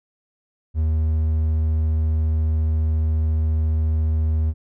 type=tone; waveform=triangle; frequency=78.6 Hz; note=D#2; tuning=18 cents sharp; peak=-15 dBFS; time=0.74-4.54 s; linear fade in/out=50 ms; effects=none